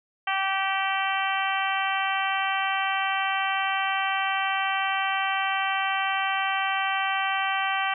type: harmonic tone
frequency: 387.2 Hz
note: G4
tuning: 21 cents flat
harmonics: 2 / 3 / 4 / 5 / 6 / 7 / 8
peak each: -28 / -30 / -31 / -32 / -33 / -33 / -34 dBFS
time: 0.27-7.94 s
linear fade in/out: 5 ms
effects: none